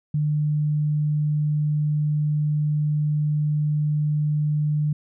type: tone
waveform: sine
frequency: 150 Hz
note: D3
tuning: 37 cents sharp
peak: -19 dBFS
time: 0.14-4.93 s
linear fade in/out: 5 ms
effects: none